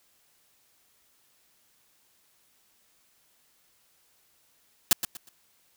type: noise with echo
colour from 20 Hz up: white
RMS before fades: -18 dBFS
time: 4.91-4.93 s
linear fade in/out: 2 ms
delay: 120 ms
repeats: 3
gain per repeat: -11 dB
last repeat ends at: 5.29 s
effects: white hiss -66 dBFS RMS until 5.76 s